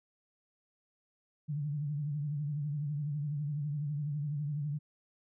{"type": "tone with vibrato", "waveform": "sine", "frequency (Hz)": 146.8, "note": "D3", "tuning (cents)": 0, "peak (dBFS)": -32, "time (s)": [1.48, 4.79], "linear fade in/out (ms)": 20, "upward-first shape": "triangle", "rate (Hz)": 12, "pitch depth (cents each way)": 96, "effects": []}